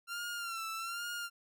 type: tone with vibrato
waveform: sawtooth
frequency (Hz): 1372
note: F6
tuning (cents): -31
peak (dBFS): -34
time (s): 0.07-1.3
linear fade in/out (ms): 50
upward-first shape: sine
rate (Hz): 1.2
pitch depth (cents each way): 65
effects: none